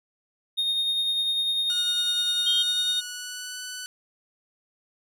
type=tone with tremolo; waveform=triangle; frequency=3698 Hz; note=A#7; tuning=15 cents flat; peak=-20 dBFS; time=0.57-3.01 s; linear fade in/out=20 ms; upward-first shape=sine; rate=10 Hz; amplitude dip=30%
type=tone with pitch glide; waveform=10% pulse; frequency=1441 to 1493.5 Hz; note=F#6 to F#6; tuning=-46 to +16 cents; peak=-25 dBFS; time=1.7-3.86 s; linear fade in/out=0 ms; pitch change=+62 cents; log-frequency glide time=2.44-3.6 s
type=tone; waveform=sine; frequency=3179 Hz; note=G7; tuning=24 cents sharp; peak=-22 dBFS; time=2.46-2.63 s; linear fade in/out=10 ms
effects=none

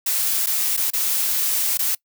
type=noise with dropouts; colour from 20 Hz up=blue; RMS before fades=-21 dBFS; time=0.06-1.95 s; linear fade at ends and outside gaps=5 ms; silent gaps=0.462-0.468 / 0.767-0.774 / 0.904-0.934 / 1.774-1.79 s; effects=noise-tail reverb RT60 0.1 s tail -24 dB re dry

